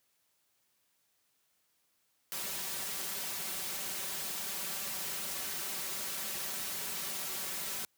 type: noise with comb filter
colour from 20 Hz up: white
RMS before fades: -38 dBFS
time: 2.32-7.85 s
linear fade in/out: 0 ms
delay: 5.2 ms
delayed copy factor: +0.65
effects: white hiss -75 dBFS RMS until 7.97 s + high-pass 60 Hz 12 dB/octave